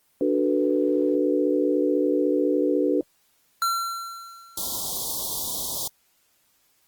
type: chord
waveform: sine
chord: B minor seventh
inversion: first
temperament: equal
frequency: 293.7 / 370 / 440 / 493.9 Hz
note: D4 / F#4 / A4 / B4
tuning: 0 / 0 / 0 / 0 cents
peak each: -23 / -25 / -27 / -25 dBFS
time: 0.21-3.01 s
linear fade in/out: 2 ms
type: tone with exponential decay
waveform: square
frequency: 1360 Hz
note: F6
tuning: 46 cents flat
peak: -20 dBFS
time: 3.62-4.91 s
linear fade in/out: 1 ms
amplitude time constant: 280 ms
type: band-stop noise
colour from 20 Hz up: white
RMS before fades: -29 dBFS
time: 4.57-5.88 s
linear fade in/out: 5 ms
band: 1100 to 3300 Hz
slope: 96 dB/octave
effects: white hiss -65 dBFS RMS until 6.87 s + Opus 24 kbps

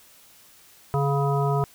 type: harmonic tone with a mistuned harmonic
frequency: 140 Hz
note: C#3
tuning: 18 cents sharp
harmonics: 1 / 3 / 5 / 7 / 9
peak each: -22 / -27 / -29 / -30 / -32 dBFS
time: 0.94-1.64 s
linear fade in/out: 0 ms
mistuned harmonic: 1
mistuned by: +18 cents
effects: white hiss -53 dBFS RMS until 1.74 s

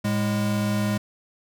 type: tone pair together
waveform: square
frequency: 108.8 / 205.4 Hz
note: A2 / G#3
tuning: -19 / -19 cents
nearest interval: major seventh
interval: 1100 cents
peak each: -27 / -24 dBFS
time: 0.04-0.98 s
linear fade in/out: 10 ms
effects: none

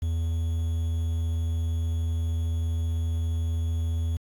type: tone with quantisation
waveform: triangle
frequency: 82.41 Hz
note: E2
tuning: in tune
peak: -22 dBFS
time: 0.02-4.17 s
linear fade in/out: 5 ms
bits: 8
effects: AAC 64 kbps

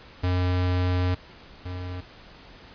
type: tone pair in turn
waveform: square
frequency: 90.4 / 90.4 Hz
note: F#2 / F#2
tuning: -40 / -40 cents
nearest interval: unison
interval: 0 cents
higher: neither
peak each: -22 / -32 dBFS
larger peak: first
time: 0.23-1.15 / 1.65-2.01 s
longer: first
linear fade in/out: 10 ms
effects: pink hiss -48 dBFS RMS until 2.74 s + resampled to 11025 Hz

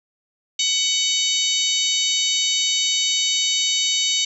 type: harmonic tone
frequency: 748 Hz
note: F#5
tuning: 19 cents sharp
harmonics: 3 / 4 / 5 / 6 / 7 / 8 / 9 / 10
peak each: -30 / -23 / -23 / -27 / -36 / -25 / -32 / -29 dBFS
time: 0.59-4.25 s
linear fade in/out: 5 ms
effects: none

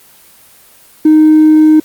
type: tone with hard clipping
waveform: sine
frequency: 310 Hz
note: D#4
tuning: 6 cents flat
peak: -3 dBFS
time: 1.05-1.8 s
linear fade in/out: 5 ms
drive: 1 dB
effects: white hiss -42 dBFS RMS until 1.84 s + Opus 24 kbps

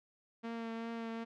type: tone with vibrato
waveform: sawtooth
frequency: 228.9 Hz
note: A#3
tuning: 31 cents flat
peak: -35 dBFS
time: 0.43-1.25 s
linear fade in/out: 20 ms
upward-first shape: triangle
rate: 2.6 Hz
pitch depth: 19 cents each way
effects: low-pass 3000 Hz 12 dB/octave

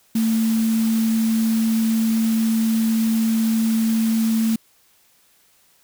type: tone in noise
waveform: sine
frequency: 224 Hz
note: A3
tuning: 31 cents sharp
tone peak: -16 dBFS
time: 0.15-4.56 s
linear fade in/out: 5 ms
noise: white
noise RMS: -33 dBFS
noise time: 0.15-4.56 s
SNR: +14 dB
effects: white hiss -58 dBFS RMS until 5.83 s

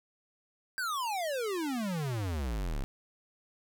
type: exponential sweep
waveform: square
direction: down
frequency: 1595 to 31.32 Hz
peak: -32 dBFS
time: 0.78-2.84 s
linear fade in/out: 0 ms
effects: none

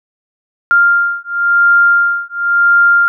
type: beating tone pair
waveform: sine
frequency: 1396.9 / 1397.85 Hz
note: F6 / F6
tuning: 0 / +1 cents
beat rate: 0.95 Hz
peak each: -11 dBFS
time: 0.71-3.08 s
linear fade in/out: 0 ms
effects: none

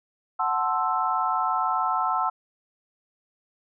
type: chord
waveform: sine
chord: F# half-diminished seventh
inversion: none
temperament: equal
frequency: 740 / 880 / 1046.5 / 1318.5 Hz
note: F#5 / A5 / C6 / E6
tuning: 0 / 0 / 0 / 0 cents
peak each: -28 / -28 / -28 / -26 dBFS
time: 0.39-2.3 s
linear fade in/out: 10 ms
effects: none

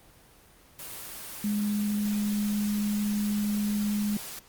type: tone in noise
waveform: sine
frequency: 207.7 Hz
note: G#3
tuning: in tune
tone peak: -25 dBFS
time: 1.44-4.17 s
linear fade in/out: 2 ms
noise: white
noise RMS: -40 dBFS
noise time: 0.79-4.39 s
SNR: +12 dB
effects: pink hiss -56 dBFS RMS until 4.48 s + Opus 24 kbps

